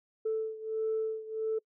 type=beating tone pair; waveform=sine; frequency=439.9 / 441.4 Hz; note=A4 / A4; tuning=0 / +5 cents; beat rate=1.5 Hz; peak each=-31 / -34 dBFS; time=0.25-1.59 s; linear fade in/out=10 ms; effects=noise-tail reverb RT60 0.1 s tail -26 dB re dry + tanh soft clip ceiling -24 dBFS

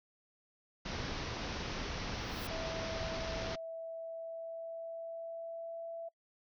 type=low-pass noise; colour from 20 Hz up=pink; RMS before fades=-40 dBFS; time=0.85-3.56 s; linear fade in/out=10 ms; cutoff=6000 Hz; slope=96 dB/octave
type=noise with exponential growth; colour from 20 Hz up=violet; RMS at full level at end=-46 dBFS; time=2.12-2.47 s; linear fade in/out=2 ms; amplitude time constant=75 ms
type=tone with pitch glide; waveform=sine; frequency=653 to 666.3 Hz; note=E5 to E5; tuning=-17 to +18 cents; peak=-40 dBFS; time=2.5-6.09 s; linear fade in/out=10 ms; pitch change=+35 cents; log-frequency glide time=2.97-5.86 s
effects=noise-tail reverb RT60 0.1 s tail -26 dB re dry

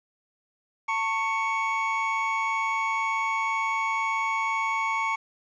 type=tone cluster; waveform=triangle; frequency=898 / 1102 / 2229 Hz; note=A5 / C#6 / C#7; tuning=+35 / -11 / +9 cents; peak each=-27 dBFS; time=0.88-5.16 s; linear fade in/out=10 ms; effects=resampled to 16000 Hz + 9-bit

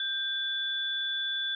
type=tone pair together; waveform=sine; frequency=1575 / 3463 Hz; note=G6 / A7; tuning=+8 / -28 cents; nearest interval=octave + major second; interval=1364 cents; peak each=-34 / -30 dBFS; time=0-1.55 s; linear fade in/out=2 ms; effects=none

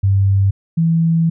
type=tone pair in turn; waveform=sine; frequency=98 / 164.82 Hz; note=G2 / E3; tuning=0 / 0 cents; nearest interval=major sixth; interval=900 cents; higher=second; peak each=-10 / -11 dBFS; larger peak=first; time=0.03-0.51 / 0.77-1.3 s; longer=second; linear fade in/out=10 ms; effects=none

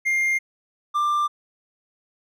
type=tone pair in turn; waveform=triangle; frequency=2114 / 1186.4 Hz; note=C7 / D6; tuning=+17 / +17 cents; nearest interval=minor seventh; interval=1000 cents; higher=first; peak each=-17 dBFS; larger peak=neither; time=0.05-0.39 / 0.94-1.28 s; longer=neither; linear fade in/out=20 ms; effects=none

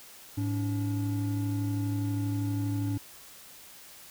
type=tone pair together; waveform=triangle; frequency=106.22 / 286.2 Hz; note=G#2 / D4; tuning=+39 / -45 cents; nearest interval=octave + perfect fourth; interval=1716 cents; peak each=-27 / -30 dBFS; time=0.37-2.98 s; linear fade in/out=10 ms; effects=white hiss -50 dBFS RMS until 4.1 s

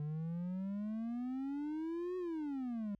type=exponential two-way sweep; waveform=triangle; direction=up then down; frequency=146.83 to 370 to 198 Hz; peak=-35 dBFS; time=0-2.95 s; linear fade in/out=2 ms; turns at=2.17 s; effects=added 50 Hz sine -70 dBFS peak until 2.99 s

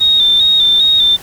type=tone with vibrato; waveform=sine; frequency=3658 Hz; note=A#7; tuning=33 cents flat; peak=-7 dBFS; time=0-1.17 s; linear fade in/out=20 ms; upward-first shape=square; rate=2.5 Hz; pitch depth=41 cents each way; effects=pink hiss -34 dBFS RMS until 1.22 s

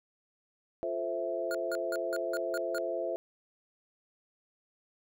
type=chord; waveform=sine; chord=F major seventh; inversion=none; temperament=equal; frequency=349.2 / 440 / 523.3 / 659.3 Hz; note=F4 / A4 / C5 / E5; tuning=0 / 0 / 0 / 0 cents; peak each=-38 / -40 / -36 / -34 dBFS; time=0.83-3.16 s; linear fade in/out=0 ms
type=tone bursts; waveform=square; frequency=1426 Hz; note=F6; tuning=36 cents sharp; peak=-36 dBFS; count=7; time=1.51-2.782 s; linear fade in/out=0 ms; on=36 ms; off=170 ms
effects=none

